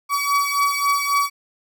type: beating tone pair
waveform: 35% pulse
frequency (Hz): 1136 / 1139.7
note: C#6 / C#6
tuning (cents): +42 / +48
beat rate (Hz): 3.7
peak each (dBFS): -18 / -20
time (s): 0.09-1.3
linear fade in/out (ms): 50
effects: none